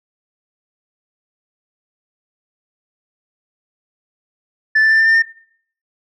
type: tone with pitch steps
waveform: sine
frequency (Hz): 1753 / 1765.2 / 1777.5 / 1789.8 / 1802.3 / 1814.8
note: A6 / A6 / A6 / A6 / A6 / A#6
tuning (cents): -7 / +5 / +17 / +29 / +41 / -47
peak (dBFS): -7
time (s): 4.75-5.224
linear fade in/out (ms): 10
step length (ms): 79
effects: noise-tail reverb RT60 0.6 s tail -21 dB re dry + tanh soft clip ceiling -8 dBFS